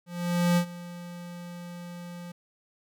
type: tone with ADSR envelope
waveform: square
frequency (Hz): 174.61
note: F3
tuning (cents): 0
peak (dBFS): -20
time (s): 0.06-2.32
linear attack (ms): 510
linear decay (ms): 82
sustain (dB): -19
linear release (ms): 7
effects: none